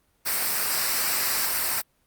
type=noise with comb filter; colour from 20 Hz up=white; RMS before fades=-25 dBFS; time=0.25-1.82 s; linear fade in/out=20 ms; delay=0.3 ms; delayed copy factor=-0.55; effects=pink hiss -67 dBFS RMS until 2.06 s + Opus 32 kbps